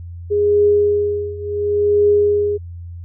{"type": "tone with tremolo", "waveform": "sine", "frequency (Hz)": 412.3, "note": "G#4", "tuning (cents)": -13, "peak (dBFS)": -9, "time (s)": [0.3, 2.58], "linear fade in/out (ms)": 20, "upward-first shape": "triangle", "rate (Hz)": 0.7, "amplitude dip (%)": 90, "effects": ["added 86 Hz sine -29 dBFS peak until 3.04 s"]}